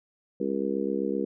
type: harmonic tone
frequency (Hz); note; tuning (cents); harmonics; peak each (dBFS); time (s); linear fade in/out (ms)
67.8; C#2; -38; 3 / 4 / 5 / 6 / 7; -32 / -32 / -32 / -32 / -32; 0.4-1.25; 5
effects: none